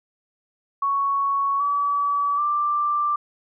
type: tone with pitch steps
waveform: sine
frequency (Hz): 1112 / 1145.2 / 1179.5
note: C#6 / D6 / D6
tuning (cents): +5 / -44 / +7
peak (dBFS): -19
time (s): 0.82-3.16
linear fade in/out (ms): 5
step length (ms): 780
effects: none